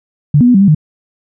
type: tone with pitch steps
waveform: sine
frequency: 146.4 / 243.2 / 247 / 193.8 / 199.6 / 153.2 Hz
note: D3 / B3 / B3 / G3 / G3 / D#3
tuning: -5 / -26 / 0 / -20 / +32 / -27 cents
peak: -4 dBFS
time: 0.34-0.748 s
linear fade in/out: 5 ms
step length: 68 ms
effects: none